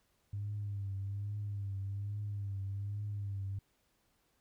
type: tone with vibrato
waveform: sine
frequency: 100.6 Hz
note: G2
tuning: 45 cents sharp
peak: -35 dBFS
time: 0.33-3.59 s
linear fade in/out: 5 ms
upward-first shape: triangle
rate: 1.2 Hz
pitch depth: 63 cents each way
effects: tanh soft clip ceiling -31 dBFS + pink hiss -75 dBFS RMS until 4.4 s